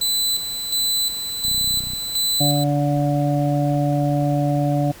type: tone with tremolo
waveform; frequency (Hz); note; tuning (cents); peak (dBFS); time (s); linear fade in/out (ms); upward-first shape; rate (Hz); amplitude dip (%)
sawtooth; 4000; B7; +21; -15; 0.01-2.64; 5; square; 1.4; 55
type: click train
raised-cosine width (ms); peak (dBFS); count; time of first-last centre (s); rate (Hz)
5; -22; 16; 1.45-1.935; 30.9
type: harmonic tone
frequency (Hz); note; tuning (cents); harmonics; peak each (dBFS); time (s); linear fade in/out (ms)
144.7; D3; -25; 1 / 2 / 4 / 5; -19 / -22 / -25 / -26; 2.4-4.92; 10
effects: pink hiss -42 dBFS RMS until 5 s